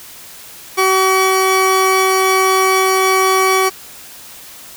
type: tone pair together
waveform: 30% pulse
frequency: 379.5 / 1137.2 Hz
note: F#4 / C#6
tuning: +44 / +44 cents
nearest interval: octave + perfect fifth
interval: 1900 cents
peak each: -11 dBFS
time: 0.77-3.7 s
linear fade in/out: 20 ms
effects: white hiss -36 dBFS RMS until 4.76 s